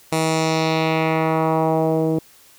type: tone with low-pass filter sweep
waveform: 10% pulse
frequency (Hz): 160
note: D#3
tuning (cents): +49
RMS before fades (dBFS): -19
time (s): 0.12-2.19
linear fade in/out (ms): 5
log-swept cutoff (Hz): 11000 to 380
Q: 1.5
effects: white hiss -50 dBFS RMS until 2.58 s